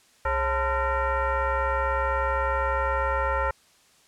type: tone with frequency modulation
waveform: sine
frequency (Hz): 414.1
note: G#4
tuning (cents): -5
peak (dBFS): -22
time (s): 0.25-3.51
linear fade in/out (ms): 5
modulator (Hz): 478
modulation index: 2.7
effects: white hiss -59 dBFS RMS until 4.07 s + low-pass 9000 Hz 12 dB/octave